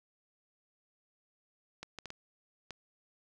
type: clicks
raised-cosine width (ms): 0.2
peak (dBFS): -25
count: 5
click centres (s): 1.83 / 1.987 / 2.057 / 2.104 / 2.707
effects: none